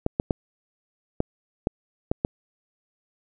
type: clicks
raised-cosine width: 2 ms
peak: -8 dBFS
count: 7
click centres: 0.064 / 0.199 / 0.308 / 1.204 / 1.671 / 2.115 / 2.249 s
effects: none